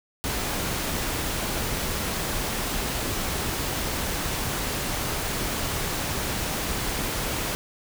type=noise; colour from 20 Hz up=pink; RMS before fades=-28 dBFS; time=0.24-7.55 s; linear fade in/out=0 ms; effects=none